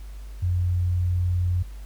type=tone; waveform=sine; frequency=89.3 Hz; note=F2; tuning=39 cents sharp; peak=-20 dBFS; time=0.42-1.63 s; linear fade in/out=10 ms; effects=added 50 Hz sine -35 dBFS peak until 1.85 s + pink hiss -54 dBFS RMS until 1.85 s